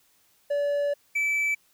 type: tone pair in turn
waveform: triangle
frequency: 575 / 2312 Hz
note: D5 / D7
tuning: -37 / -28 cents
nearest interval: 2 octaves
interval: 2409 cents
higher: second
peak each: -21 dBFS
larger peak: neither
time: 0.5-0.94 / 1.15-1.55 s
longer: first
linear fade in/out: 10 ms
effects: white hiss -64 dBFS RMS until 1.73 s